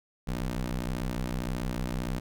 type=ring-modulated tone; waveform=20% pulse; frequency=61.74 Hz; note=B1; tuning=in tune; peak=-22 dBFS; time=0.27-2.2 s; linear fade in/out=10 ms; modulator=95.9 Hz; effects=none